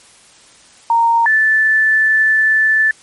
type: tone pair in turn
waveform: sine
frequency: 926 / 1754.1 Hz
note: A#5 / A6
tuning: -12 / -6 cents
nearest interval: major seventh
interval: 1106 cents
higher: second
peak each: -9 dBFS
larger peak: neither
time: 0.9-1.26 / 1.26-2.91 s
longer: second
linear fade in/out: 2 ms
effects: white hiss -45 dBFS RMS until 3.02 s + MP3 48 kbps